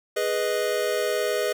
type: chord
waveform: square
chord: G# minor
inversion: none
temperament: equal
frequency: 415.3 / 493.9 / 622.3 Hz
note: G#4 / B4 / D#5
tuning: 0 / 0 / 0 cents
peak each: -28 dBFS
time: 0.16-1.53 s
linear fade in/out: 10 ms
effects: none